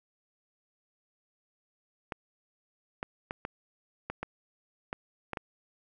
clicks, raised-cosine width 0.5 ms, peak -19 dBFS, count 9, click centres 2.122 / 3.029 / 3.309 / 3.451 / 4.1 / 4.23 / 4.929 / 5.333 / 5.372 s, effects none

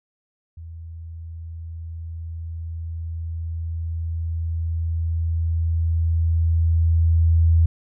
sine tone with level ramp, 82.41 Hz, E2, in tune, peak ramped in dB -34 to -12 dBFS, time 0.57-7.66 s, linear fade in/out 5 ms, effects none

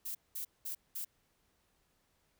violet noise bursts, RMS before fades -40 dBFS, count 4, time 0.05-1.05 s, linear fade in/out 10 ms, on 100 ms, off 200 ms, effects pink hiss -75 dBFS RMS until 2.39 s

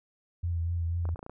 sine tone with vibrato, 84.9 Hz, F2, 48 cents flat, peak -27 dBFS, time 0.43-1.15 s, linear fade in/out 10 ms, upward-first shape triangle, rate 4.1 Hz, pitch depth 39 cents each way
clicks, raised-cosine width 1 ms, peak -28 dBFS, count 7, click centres 1.054 / 1.09 / 1.159 / 1.192 / 1.229 / 1.264 / 1.296 s
effects none

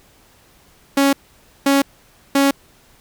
sawtooth tone bursts, 277.2 Hz, C#4, in tune, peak -8 dBFS, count 3, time 0.97-2.51 s, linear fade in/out 5 ms, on 160 ms, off 530 ms, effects pink hiss -52 dBFS RMS until 3 s

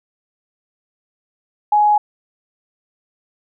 sine tone, 837 Hz, G#5, 13 cents sharp, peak -10 dBFS, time 1.72-1.98 s, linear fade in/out 5 ms, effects none

